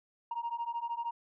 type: beating tone pair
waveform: sine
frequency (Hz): 930 / 943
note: A#5 / A#5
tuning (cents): -4 / +20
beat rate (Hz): 13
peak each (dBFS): -36 / -35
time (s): 0.31-1.11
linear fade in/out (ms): 5
effects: tanh soft clip ceiling -29 dBFS